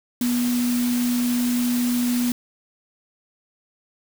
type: tone in noise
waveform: sine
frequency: 243.7 Hz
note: B3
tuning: 23 cents flat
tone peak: -19 dBFS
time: 0.21-2.32 s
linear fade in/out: 2 ms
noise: white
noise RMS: -31 dBFS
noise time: 0.21-2.32 s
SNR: +9 dB
effects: none